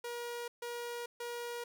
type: tone bursts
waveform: sawtooth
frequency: 477.3 Hz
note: A#4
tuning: 41 cents sharp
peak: -35 dBFS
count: 3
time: 0.04-1.64 s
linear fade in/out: 5 ms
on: 440 ms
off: 140 ms
effects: none